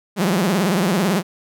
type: tone with vibrato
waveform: sawtooth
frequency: 187.8 Hz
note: F#3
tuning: 26 cents sharp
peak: -12 dBFS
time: 0.16-1.23 s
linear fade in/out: 50 ms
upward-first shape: triangle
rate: 18 Hz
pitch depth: 260 cents each way
effects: none